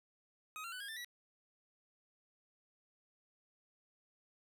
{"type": "tone with pitch steps", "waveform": "25% pulse", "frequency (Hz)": [1258, 1371.9, 1496, 1631.4, 1779.1, 1940.1], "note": ["D#6", "F6", "F#6", "G#6", "A6", "B6"], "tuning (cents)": [19, -31, 19, -31, 19, -31], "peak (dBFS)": -40, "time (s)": [0.56, 1.046], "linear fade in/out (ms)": 0, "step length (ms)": 81, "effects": []}